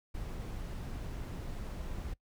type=noise; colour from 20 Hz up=brown; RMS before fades=-40 dBFS; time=0.14-2.14 s; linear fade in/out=10 ms; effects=noise-tail reverb RT60 0.1 s tail -22 dB re dry